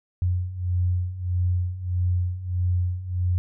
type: beating tone pair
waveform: sine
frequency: 88.7 / 90.3 Hz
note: F2 / F#2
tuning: +27 / -42 cents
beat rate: 1.6 Hz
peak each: -27 / -23 dBFS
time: 0.22-3.38 s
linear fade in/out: 0 ms
effects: none